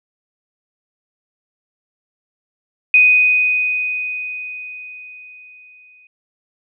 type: tone with exponential decay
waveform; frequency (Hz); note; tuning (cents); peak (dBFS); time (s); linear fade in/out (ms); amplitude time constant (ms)
sine; 2494; D#7; +3; -6; 2.94-6.07; 2; 680
effects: none